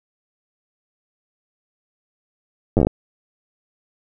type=slowing click train; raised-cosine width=2 ms; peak=-3 dBFS; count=8; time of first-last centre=2.77-2.87 s; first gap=9 ms; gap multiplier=1.15; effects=none